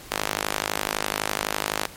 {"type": "tone with high-pass filter", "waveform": "sawtooth", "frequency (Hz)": 51.91, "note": "G#1", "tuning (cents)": 0, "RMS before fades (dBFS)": -28, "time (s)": [0.11, 1.86], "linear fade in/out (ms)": 5, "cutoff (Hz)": 620, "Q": 0.52, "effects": ["pink hiss -43 dBFS RMS until 1.96 s", "MP3 64 kbps"]}